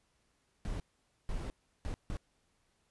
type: noise bursts at uneven times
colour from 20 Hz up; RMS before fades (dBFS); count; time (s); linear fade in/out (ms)
brown; -37; 4; 0.65-0.8 / 1.29-1.5 / 1.85-1.94 / 2.1-2.17; 0
effects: pink hiss -75 dBFS RMS until 2.9 s + resampled to 24000 Hz